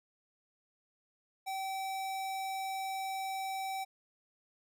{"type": "tone", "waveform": "square", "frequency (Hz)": 770, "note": "G5", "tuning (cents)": -31, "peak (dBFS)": -36, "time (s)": [1.46, 3.85], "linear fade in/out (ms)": 20, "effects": []}